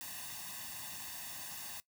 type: noise with comb filter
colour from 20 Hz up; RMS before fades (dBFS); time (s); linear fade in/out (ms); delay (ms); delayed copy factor
white; -45; 0.01-1.8; 0; 1.1; +0.8
effects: noise-tail reverb RT60 0.1 s tail -19 dB re dry + high-pass 80 Hz 12 dB/octave